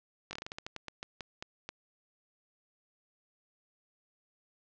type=slowing click train; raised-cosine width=0.2 ms; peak=-22 dBFS; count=15; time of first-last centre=0.31-1.69 s; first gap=20 ms; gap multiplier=1.22; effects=low-pass 6000 Hz 12 dB/octave